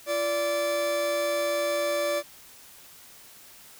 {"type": "tone pair together", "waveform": "40% pulse", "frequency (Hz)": [342, 582], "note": ["F4", "D5"], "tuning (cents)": [-36, -16], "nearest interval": "major sixth", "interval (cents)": 920, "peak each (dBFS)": [-35, -24], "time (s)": [0.06, 2.23], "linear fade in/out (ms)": 50, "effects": ["white hiss -50 dBFS RMS until 3.79 s"]}